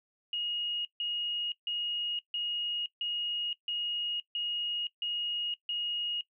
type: tone bursts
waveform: sine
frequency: 2874 Hz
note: F7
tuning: 49 cents sharp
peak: -30 dBFS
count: 9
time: 0.33-6.21 s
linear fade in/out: 2 ms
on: 520 ms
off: 150 ms
effects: noise-tail reverb RT60 0.1 s tail -20 dB re dry